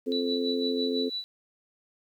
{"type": "harmonic tone", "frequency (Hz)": 87.2, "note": "F2", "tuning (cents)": -2, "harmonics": [3, 4, 5, 6], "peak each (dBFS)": [-29, -37, -29, -40], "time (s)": [0.06, 1.1], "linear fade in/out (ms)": 20}
{"type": "tone with tremolo", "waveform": "sine", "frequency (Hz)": 3951, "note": "B7", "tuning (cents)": 0, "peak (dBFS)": -29, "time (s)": [0.12, 1.24], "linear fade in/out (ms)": 0, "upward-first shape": "sine", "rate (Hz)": 6, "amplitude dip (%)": 75}
{"effects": ["10-bit"]}